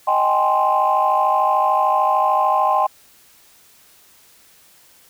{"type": "chord", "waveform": "sine", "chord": "Ab major seventh", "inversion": "second", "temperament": "equal with one note detuned", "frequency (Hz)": [622.3, 777.2, 830.6, 1046.5], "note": ["Eb5", "G5", "Ab5", "C6"], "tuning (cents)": [0, -15, 0, 0], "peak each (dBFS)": [-22, -18, -20, -17], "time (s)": [0.07, 2.87], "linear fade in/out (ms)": 10, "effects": ["tanh soft clip ceiling -6 dBFS", "white hiss -51 dBFS RMS until 5.09 s"]}